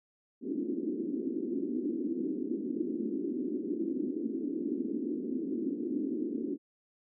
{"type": "band-pass noise", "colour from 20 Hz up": "pink", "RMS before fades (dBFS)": -34, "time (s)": [0.41, 6.58], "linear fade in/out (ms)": 50, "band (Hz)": [240, 360], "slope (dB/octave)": 48, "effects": []}